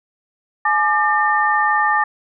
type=tone cluster; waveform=sine; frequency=848 / 1194 / 1806 Hz; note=G#5 / D6 / A6; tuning=+36 / +28 / +45 cents; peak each=-18 dBFS; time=0.65-2.04 s; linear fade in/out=5 ms; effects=none